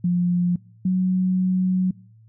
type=tone pair in turn; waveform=sine; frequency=176.5 / 184.93 Hz; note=F3 / F#3; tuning=+19 / -1 cents; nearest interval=minor second; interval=80 cents; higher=second; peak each=-17 dBFS; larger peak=neither; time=0.04-0.56 / 0.85-1.91 s; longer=second; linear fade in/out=5 ms; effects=noise-tail reverb RT60 0.6 s tail -25 dB re dry + added 111 Hz sine -48 dBFS peak until 2.28 s